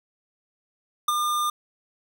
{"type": "tone with ADSR envelope", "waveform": "square", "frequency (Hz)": 1204, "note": "D6", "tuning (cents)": 43, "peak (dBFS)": -18, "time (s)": [1.08, 1.5], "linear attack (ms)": 5, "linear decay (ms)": 23, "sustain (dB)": -5, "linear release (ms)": 4, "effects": []}